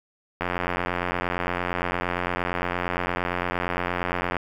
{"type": "click train", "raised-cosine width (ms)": 0.5, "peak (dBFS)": -10, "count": 352, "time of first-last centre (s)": [0.41, 4.367], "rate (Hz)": 88.7, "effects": ["8-bit"]}